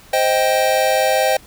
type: chord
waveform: square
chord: C minor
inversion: none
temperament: just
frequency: 523.3 / 627.9 / 784.9 Hz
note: C5 / Eb5 / G5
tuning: 0 / +16 / +2 cents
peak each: -19 dBFS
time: 0.13-1.37 s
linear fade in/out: 5 ms
effects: pink hiss -45 dBFS RMS until 1.46 s